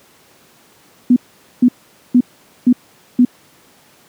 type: tone bursts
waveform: sine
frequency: 246.9 Hz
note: B3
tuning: in tune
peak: -5 dBFS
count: 5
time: 1.1-3.25 s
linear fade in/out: 5 ms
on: 62 ms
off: 460 ms
effects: pink hiss -49 dBFS RMS until 4.08 s + high-pass 150 Hz 12 dB/octave